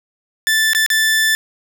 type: tone with dropouts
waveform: sawtooth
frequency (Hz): 1760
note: A6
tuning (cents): 0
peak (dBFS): -9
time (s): 0.47-1.35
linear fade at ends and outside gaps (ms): 0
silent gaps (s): 0.733-0.749 / 0.863-0.902
effects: none